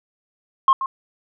sine tone with echo, 1070 Hz, C6, 38 cents sharp, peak -8 dBFS, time 0.68-0.73 s, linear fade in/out 2 ms, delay 130 ms, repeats 1, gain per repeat -13 dB, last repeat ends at 0.86 s, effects tanh soft clip ceiling -7 dBFS

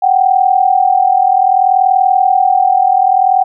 sine tone pair together, 740 / 780.6 Hz, F#5 / G5, 0 / -8 cents, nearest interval minor second, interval 92 cents, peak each -10 dBFS, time 0.02-3.44 s, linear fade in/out 10 ms, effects none

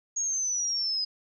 sine linear sweep, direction down, 6645 to 4978 Hz, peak -26 dBFS, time 0.16-1.05 s, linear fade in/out 10 ms, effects none

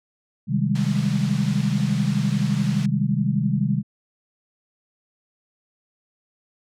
sine chord, Ab major seventh, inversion first, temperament equal, 130.81 / 155.56 / 196 / 207.7 Hz, C3 / Eb3 / G3 / Ab3, 0 / 0 / 0 / 0 cents, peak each -24 / -24 / -24 / -25 dBFS, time 0.47-3.83 s, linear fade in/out 50 ms
white noise, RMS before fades -33 dBFS, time 0.75-2.86 s, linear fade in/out 5 ms
effects low-pass 5000 Hz 12 dB/octave

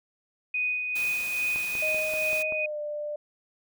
sine tone with tremolo, 2489 Hz, D#7, in tune, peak -24 dBFS, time 0.54-2.66 s, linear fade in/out 5 ms, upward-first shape sine, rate 2.4 Hz, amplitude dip 40%
white noise, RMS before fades -39 dBFS, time 0.95-2.43 s, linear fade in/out 10 ms
click train, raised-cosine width 1 ms, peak -27 dBFS, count 6, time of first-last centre 1.56-2.523 s, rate 5.19 Hz
sine tone with pitch glide, 622.3 to 594.5 Hz, D#5 to D5, 0 to +21 cents, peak -30 dBFS, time 1.82-3.16 s, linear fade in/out 5 ms, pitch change -79 cents, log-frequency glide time 2.53-2.8 s
effects none

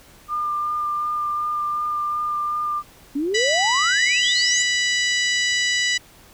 sine tone with vibrato, 1200 Hz, D6, 37 cents sharp, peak -21 dBFS, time 0.28-2.83 s, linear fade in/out 50 ms, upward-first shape sine, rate 2.7 Hz, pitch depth 11 cents each way
sine exponential sweep, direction up, 270 to 7459 Hz, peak -20 dBFS, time 3.15-4.63 s, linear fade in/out 10 ms
harmonic tone, 984 Hz, B5, 7 cents flat, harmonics 2 / 3 / 4 / 5 / 6 / 7 / 8, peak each -21 / -25 / -27 / -29 / -31 / -32 / -33 dBFS, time 3.34-5.98 s, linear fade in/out 10 ms
effects pink hiss -49 dBFS RMS until 6.33 s

